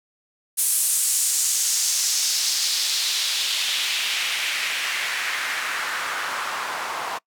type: noise with band-pass filter sweep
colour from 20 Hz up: white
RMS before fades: -24 dBFS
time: 0.57-7.19 s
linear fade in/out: 20 ms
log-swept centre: 10000 to 930 Hz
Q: 1.8
effects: noise-tail reverb RT60 0.1 s tail -24 dB re dry